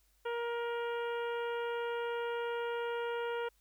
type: harmonic tone with a mistuned harmonic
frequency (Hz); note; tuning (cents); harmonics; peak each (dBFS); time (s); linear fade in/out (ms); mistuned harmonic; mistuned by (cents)
471.4; A#4; +19; 1 / 2 / 3 / 4 / 5 / 6 / 7; -35 / -41 / -43 / -50 / -52 / -51 / -56; 0.25-3.49; 10; 7; -18
effects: added 50 Hz sine -70 dBFS peak until 3.6 s + white hiss -73 dBFS RMS until 3.6 s